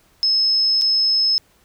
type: tone with dropouts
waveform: sine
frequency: 5190 Hz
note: E8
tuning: 28 cents flat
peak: -14 dBFS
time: 0.23-1.38 s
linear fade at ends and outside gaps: 0 ms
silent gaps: 0.813-0.819 s
effects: pink hiss -57 dBFS RMS until 1.64 s

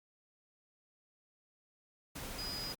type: tone in noise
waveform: sine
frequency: 4947 Hz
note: D#8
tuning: 11 cents flat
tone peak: -40 dBFS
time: 2.38-2.73 s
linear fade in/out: 10 ms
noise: pink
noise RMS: -44 dBFS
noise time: 2.15-2.75 s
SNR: +1 dB
effects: Opus 48 kbps

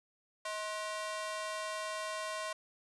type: ring-modulated tone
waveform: sawtooth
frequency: 849 Hz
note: G#5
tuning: 38 cents sharp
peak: -30 dBFS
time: 0.45-2.53 s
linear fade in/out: 5 ms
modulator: 215 Hz
effects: resampled to 24000 Hz + 12-bit

